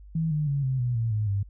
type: tone with pitch steps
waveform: sine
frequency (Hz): 161.7 / 150.87 / 140.77 / 131.34 / 122.55 / 114.34 / 106.68 / 99.54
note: E3 / D3 / C#3 / C3 / B2 / A#2 / G#2 / G2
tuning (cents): -33 / +47 / +27 / +7 / -13 / -33 / +47 / +27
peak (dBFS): -23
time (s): 0.15-1.43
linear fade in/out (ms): 5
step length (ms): 160
effects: added 50 Hz sine -44 dBFS peak until 1.49 s